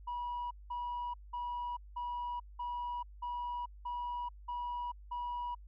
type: tone bursts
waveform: sine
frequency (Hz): 970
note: B5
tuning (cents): -31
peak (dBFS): -34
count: 9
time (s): 0.07-5.55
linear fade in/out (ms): 10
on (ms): 440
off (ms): 190
effects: tanh soft clip ceiling -34 dBFS + added 50 Hz sine -50 dBFS peak until 5.67 s